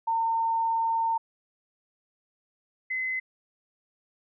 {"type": "tone pair in turn", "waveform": "sine", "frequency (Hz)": [909, 2041], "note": ["A#5", "C7"], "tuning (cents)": [-44, -44], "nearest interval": "octave + major second", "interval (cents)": 1400, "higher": "second", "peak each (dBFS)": [-23, -27], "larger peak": "first", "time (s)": [[0.07, 1.18], [2.9, 3.2]], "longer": "first", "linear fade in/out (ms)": 10, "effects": []}